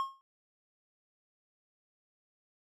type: tone with exponential decay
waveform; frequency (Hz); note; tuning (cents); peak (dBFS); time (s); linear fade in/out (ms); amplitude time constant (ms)
triangle; 1079; C#6; -47; -25; 0-0.21; 0; 44
effects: none